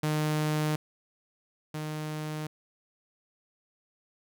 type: tone pair in turn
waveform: sawtooth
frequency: 152.9 / 153.66 Hz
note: D#3 / D#3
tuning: -30 / -21 cents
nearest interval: unison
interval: 9 cents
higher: second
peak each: -22 / -29 dBFS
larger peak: first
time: 0.03-0.76 / 1.74-2.47 s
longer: neither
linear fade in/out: 5 ms
effects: none